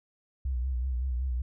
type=tone with vibrato; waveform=sine; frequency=63.3 Hz; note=B1; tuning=43 cents sharp; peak=-27 dBFS; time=0.45-1.42 s; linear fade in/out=5 ms; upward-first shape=sine; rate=5.3 Hz; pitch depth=86 cents each way; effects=none